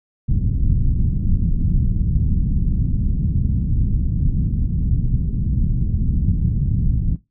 pink low-pass noise, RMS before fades -18 dBFS, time 0.28-7.16 s, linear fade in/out 10 ms, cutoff 190 Hz, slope 24 dB/octave, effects noise-tail reverb RT60 0.2 s tail -18 dB re dry

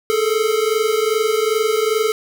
square tone pair together, 425.1 / 447.6 Hz, G#4 / A4, +40 / +30 cents, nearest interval minor second, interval 90 cents, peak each -19 dBFS, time 0.1-2.12 s, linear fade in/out 0 ms, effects 7-bit

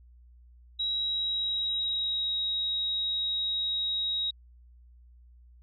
sine tone with pitch glide, 3857 to 3802 Hz, B7 to A#7, -42 to +33 cents, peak -27 dBFS, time 0.79-4.31 s, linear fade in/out 10 ms, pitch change -25 cents, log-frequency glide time 0.9-2.35 s, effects added 60 Hz sine -52 dBFS peak until 5.62 s

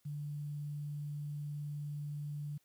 sine tone with quantisation, 146.83 Hz, D3, in tune, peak -38 dBFS, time 0.05-2.58 s, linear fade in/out 10 ms, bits 11, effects white hiss -75 dBFS RMS until 2.64 s

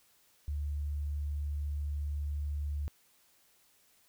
sine tone, 73 Hz, D2, 10 cents flat, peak -32 dBFS, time 0.48-2.88 s, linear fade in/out 0 ms, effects white hiss -67 dBFS RMS until 4.08 s

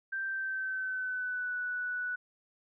sine tone with pitch glide, 1568 to 1480 Hz, G6 to F#6, 0 to 0 cents, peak -32 dBFS, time 0.12-2.16 s, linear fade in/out 10 ms, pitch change -100 cents, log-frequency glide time 0.26-1.55 s, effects none

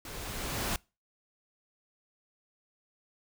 pink noise with level ramp, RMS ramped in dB -43 to -31 dBFS, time 0.05-0.76 s, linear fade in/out 2 ms, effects noise-tail reverb RT60 0.3 s tail -25 dB re dry

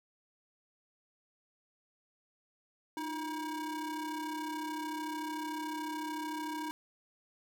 square ring-modulated tone, 322.9 Hz, E4, 36 cents flat, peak -34 dBFS, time 2.97-6.71 s, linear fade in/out 0 ms, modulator 629 Hz, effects none

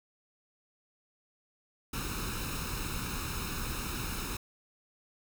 pink noise with comb filter, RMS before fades -36 dBFS, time 1.93-4.37 s, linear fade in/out 5 ms, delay 0.76 ms, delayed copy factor +0.7, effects none

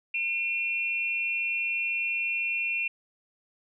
sine tone pair together, 2414 / 2710 Hz, D7 / E7, +47 / +47 cents, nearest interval major second, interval 200 cents, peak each -29 / -29 dBFS, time 0.14-2.88 s, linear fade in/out 5 ms, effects none

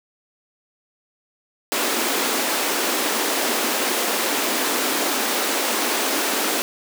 pink high-pass noise, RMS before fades -22 dBFS, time 1.72-6.62 s, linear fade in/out 0 ms, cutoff 240 Hz, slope 48 dB/octave, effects none

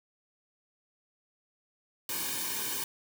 white noise with comb filter, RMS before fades -34 dBFS, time 2.09-2.84 s, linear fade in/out 2 ms, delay 1.5 ms, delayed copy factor -1, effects none

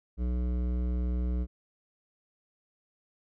triangle tone with hard clipping, 61.1 Hz, B1, 18 cents flat, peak -29 dBFS, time 0.17-1.47 s, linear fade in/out 50 ms, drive 17 dB, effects none

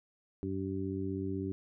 harmonic tone, 96 Hz, G2, 36 cents flat, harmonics 1 / 2 / 3 / 4, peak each -39 / -40 / -37 / -39 dBFS, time 0.43-1.52 s, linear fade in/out 0 ms, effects none

